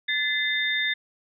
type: tone cluster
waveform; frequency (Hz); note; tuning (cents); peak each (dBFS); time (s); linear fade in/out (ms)
sine; 1737 / 2047 / 3628; A6 / C7 / A#7; -23 / -38 / -48; -27; 0.08-0.94; 10
effects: none